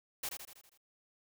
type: noise with echo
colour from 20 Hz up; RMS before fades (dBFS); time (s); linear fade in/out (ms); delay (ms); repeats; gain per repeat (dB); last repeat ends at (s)
white; -38; 0.23-0.29; 5; 81; 6; -5; 0.776
effects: none